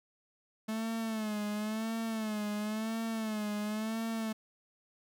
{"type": "tone with vibrato", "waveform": "45% pulse", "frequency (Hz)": 217.2, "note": "A3", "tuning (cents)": -22, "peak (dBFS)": -33, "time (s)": [0.68, 4.33], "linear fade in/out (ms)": 10, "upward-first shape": "sine", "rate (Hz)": 0.96, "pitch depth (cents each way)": 73, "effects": []}